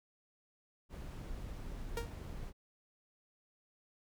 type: noise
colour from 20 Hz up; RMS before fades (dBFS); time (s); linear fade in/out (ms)
brown; -44; 0.89-2.53; 50
type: tone with exponential decay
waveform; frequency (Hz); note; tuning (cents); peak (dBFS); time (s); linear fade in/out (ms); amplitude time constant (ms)
sawtooth; 466.2; A#4; 0; -30; 1.97-2.14; 2; 35
effects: none